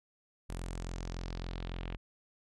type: tone with low-pass filter sweep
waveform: sawtooth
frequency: 43.57 Hz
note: F1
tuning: 3 cents flat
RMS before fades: -40 dBFS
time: 0.49-1.97 s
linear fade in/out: 10 ms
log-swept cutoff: 10000 to 2800 Hz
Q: 2.3
effects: none